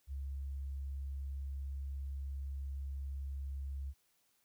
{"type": "tone", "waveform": "sine", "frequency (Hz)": 68.6, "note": "C#2", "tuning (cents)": -17, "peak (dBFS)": -38, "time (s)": [0.07, 3.94], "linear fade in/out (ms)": 50, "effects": ["white hiss -75 dBFS RMS until 4.44 s"]}